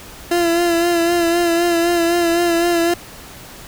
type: tone with vibrato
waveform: 30% pulse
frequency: 341.5 Hz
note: F4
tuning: 39 cents flat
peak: -11 dBFS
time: 0.31-2.94 s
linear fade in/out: 5 ms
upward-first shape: sine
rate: 3.9 Hz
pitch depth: 35 cents each way
effects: pink hiss -37 dBFS RMS until 3.67 s